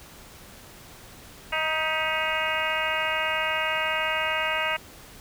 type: harmonic tone with a mistuned harmonic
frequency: 314.3 Hz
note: D#4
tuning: 18 cents sharp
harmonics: 2 / 3 / 4 / 5 / 6 / 7 / 8 / 9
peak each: -32 / -32 / -32 / -32 / -32 / -32 / -32 / -32 dBFS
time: 1.52-4.77 s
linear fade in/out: 10 ms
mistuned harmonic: 6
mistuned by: +58 cents
effects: pink hiss -47 dBFS RMS until 5.2 s